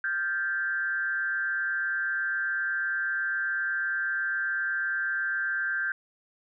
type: tone with frequency modulation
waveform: sine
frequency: 1568 Hz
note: G6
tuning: in tune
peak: -26 dBFS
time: 0.04-5.92 s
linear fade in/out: 2 ms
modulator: 165 Hz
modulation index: 0.67
effects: none